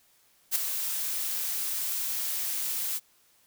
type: noise with ADSR envelope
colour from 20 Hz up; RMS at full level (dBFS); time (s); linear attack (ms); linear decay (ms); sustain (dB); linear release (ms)
blue; -23; 0.51-3; 45; 7; -8; 36
effects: white hiss -64 dBFS RMS until 3.46 s